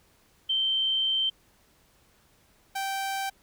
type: tone pair in turn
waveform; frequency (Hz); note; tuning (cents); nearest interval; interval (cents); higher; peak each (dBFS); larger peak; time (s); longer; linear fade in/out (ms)
sine / sawtooth; 3119 / 779.8; G7 / G5; -9 / -9; 2 octaves; 2400; first; -23 / -25; first; 0.49-1.3 / 2.75-3.3; first; 10
effects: pink hiss -63 dBFS RMS until 3.42 s